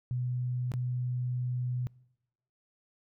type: tone with dropouts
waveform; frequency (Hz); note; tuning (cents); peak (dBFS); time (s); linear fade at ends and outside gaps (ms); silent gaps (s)
sine; 124.5; B2; +14; -29; 0.11-1.87; 0; 0.718-0.738
effects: noise-tail reverb RT60 0.9 s tail -25 dB re dry